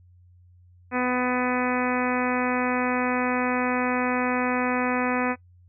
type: harmonic tone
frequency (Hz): 250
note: B3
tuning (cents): +21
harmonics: 1 / 2 / 3 / 4 / 5 / 6 / 7 / 8 / 9 / 10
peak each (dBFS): -26 / -29 / -31 / -32 / -33 / -34 / -34 / -35 / -36 / -36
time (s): 0.91-5.36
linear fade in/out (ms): 50
effects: noise-tail reverb RT60 0.1 s tail -21 dB re dry + added 89 Hz sine -51 dBFS peak until 5.68 s